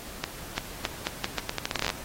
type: accelerating click train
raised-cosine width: 0.2 ms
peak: -9 dBFS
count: 18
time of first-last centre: 0.24-1.902 s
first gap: 340 ms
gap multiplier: 0.8
effects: pink hiss -42 dBFS RMS until 2.04 s + AAC 48 kbps